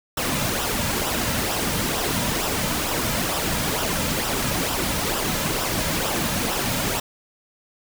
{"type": "noise with flanger", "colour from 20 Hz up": "pink", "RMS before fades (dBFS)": -24, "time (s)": [0.17, 7], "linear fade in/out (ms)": 5, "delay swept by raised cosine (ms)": [0.45, 2.75], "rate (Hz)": 2.2, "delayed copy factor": -0.55, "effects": []}